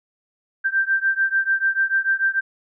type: beating tone pair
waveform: sine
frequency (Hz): 1568 / 1574.8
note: G6 / G6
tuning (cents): 0 / +8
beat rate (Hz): 6.8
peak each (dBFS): -20 / -21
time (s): 0.64-2.41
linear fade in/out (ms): 20
effects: none